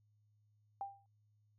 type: tone with exponential decay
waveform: sine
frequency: 793 Hz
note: G5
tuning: 20 cents sharp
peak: -36 dBFS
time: 0.81-1.06 s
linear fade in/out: 1 ms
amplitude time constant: 54 ms
effects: added 105 Hz sine -70 dBFS peak until 1.58 s